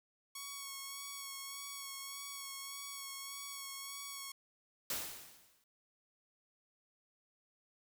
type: tone with vibrato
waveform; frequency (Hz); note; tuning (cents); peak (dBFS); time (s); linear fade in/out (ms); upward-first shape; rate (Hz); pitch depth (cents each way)
5% pulse; 1108.7; C#6; 0; -32; 0.35-4.32; 5; sine; 1.7; 22
type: noise with exponential decay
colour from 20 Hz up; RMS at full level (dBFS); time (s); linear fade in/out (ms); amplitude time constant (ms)
white; -36; 4.9-5.64; 2; 160
effects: none